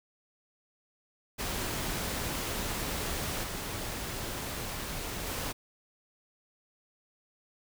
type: noise with level steps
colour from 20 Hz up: pink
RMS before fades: -34 / -37 / -35 dBFS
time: 1.38-5.53 s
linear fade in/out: 20 ms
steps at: 3.43 / 5.26 s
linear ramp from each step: 10 ms
effects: none